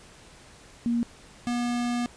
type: tone pair in turn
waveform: sine / square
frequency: 235.8 / 241.2 Hz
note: A#3 / B3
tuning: +20 / -41 cents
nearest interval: unison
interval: 39 cents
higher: second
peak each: -22 / -26 dBFS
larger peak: first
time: 0.86-1.03 / 1.47-2.06 s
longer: second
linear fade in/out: 0 ms
effects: pink hiss -51 dBFS RMS until 2.16 s + resampled to 22050 Hz

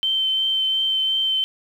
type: tone with vibrato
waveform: sine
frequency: 3099 Hz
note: G7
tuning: 21 cents flat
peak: -18 dBFS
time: 0.03-1.44 s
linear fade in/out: 0 ms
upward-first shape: triangle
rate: 2.8 Hz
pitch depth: 13 cents each way
effects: 8-bit

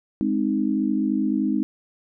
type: chord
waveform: sine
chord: Ab major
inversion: none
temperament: equal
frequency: 207.7 / 261.6 / 311.1 Hz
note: Ab3 / C4 / Eb4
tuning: 0 / 0 / 0 cents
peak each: -24 dBFS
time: 0.21-1.63 s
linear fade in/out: 0 ms
effects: none

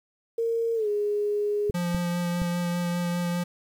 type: tone with pitch glide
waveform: sine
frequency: 459.7 to 414.3 Hz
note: A#4 to G#4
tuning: -24 to -4 cents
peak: -23 dBFS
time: 0.38-1.71 s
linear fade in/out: 5 ms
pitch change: -180 cents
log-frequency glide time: 0.75-0.88 s
type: clicks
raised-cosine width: 5 ms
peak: -18 dBFS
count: 3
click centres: 1.698 / 1.947 / 2.418 s
type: tone with vibrato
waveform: square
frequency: 174.61 Hz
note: F3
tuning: in tune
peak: -26 dBFS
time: 1.74-3.44 s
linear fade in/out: 10 ms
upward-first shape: sine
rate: 5 Hz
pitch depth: 12 cents each way
effects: 9-bit

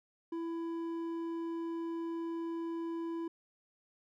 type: tone with hard clipping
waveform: sine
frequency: 332.6 Hz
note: E4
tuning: 16 cents sharp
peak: -37 dBFS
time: 0.32-3.28 s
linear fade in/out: 5 ms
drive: 6 dB
effects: none

